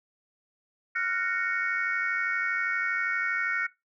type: chord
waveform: sine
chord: Gb major seventh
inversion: third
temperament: just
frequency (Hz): 1387.5 / 1480 / 1850 / 2220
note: F6 / Gb6 / Bb6 / Db7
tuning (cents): -12 / 0 / -14 / +2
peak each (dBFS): -31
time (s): 0.95-3.67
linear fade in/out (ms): 10
effects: noise-tail reverb RT60 0.2 s tail -19 dB re dry + tanh soft clip ceiling -16 dBFS